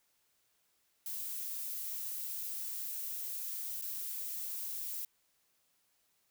violet noise with dropouts, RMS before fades -40 dBFS, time 1.06-5.05 s, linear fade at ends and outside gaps 1 ms, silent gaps 3.814-3.822 s, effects white hiss -75 dBFS RMS until 6.3 s

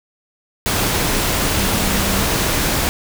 sine tone in noise, 196 Hz, G3, in tune, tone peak -24 dBFS, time 1.57-2.22 s, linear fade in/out 0 ms, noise pink, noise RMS -18 dBFS, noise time 0.66-2.89 s, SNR -9 dB, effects none

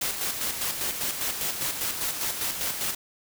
white noise with tremolo, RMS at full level -28 dBFS, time 0.01-2.95 s, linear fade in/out 5 ms, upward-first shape square, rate 5 Hz, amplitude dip 45%, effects none

